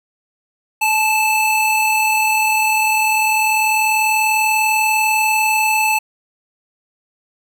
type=tone pair together; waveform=square; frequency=865.6 / 2637 Hz; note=A5 / E7; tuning=-29 / 0 cents; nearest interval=octave + perfect fifth; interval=1929 cents; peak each=-17 dBFS; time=0.81-5.99 s; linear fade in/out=10 ms; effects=none